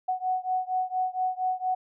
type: beating tone pair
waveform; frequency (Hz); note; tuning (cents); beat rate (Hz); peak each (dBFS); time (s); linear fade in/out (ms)
sine; 740 / 744.3; F#5 / F#5; 0 / +10; 4.3; -28 / -29; 0.08-1.75; 10
effects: none